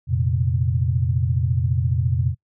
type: chord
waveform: sine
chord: F suspended fourth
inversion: none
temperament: just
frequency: 87.31 / 116.41 / 130.96 Hz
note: F2 / Bb2 / C3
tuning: 0 / -2 / +2 cents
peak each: -22 dBFS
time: 0.07-2.35 s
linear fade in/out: 50 ms
effects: noise-tail reverb RT60 0.1 s tail -24 dB re dry